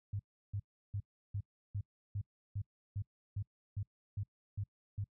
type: tone bursts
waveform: sine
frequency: 100.9 Hz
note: G#2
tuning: 49 cents flat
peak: -35 dBFS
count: 13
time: 0.13-5.042 s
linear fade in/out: 5 ms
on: 64 ms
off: 340 ms
effects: noise-tail reverb RT60 0.1 s tail -24 dB re dry